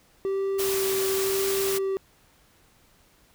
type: tone with vibrato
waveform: triangle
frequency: 388.1 Hz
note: G4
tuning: 17 cents flat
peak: -22 dBFS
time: 0.25-1.97 s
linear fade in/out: 0 ms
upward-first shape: sine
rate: 0.97 Hz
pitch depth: 11 cents each way
type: noise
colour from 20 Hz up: white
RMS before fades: -30 dBFS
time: 0.58-1.79 s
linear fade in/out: 20 ms
effects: pink hiss -60 dBFS RMS until 3.34 s